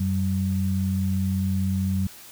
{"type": "tone pair together", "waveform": "sine", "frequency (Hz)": [92.5, 190.31], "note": ["F#2", "F#3"], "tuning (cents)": [0, 49], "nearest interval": "octave", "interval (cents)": 1249, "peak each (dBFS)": -24, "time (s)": [0, 2.07], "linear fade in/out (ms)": 5, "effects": ["white hiss -45 dBFS RMS until 2.31 s"]}